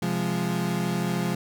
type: chord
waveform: 35% pulse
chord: F minor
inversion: second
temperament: equal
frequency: 130.81 / 174.61 / 207.7 Hz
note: C3 / F3 / Ab3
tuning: 0 / 0 / 0 cents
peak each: -30 / -25 / -28 dBFS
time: 0.02-1.35 s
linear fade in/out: 5 ms
effects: none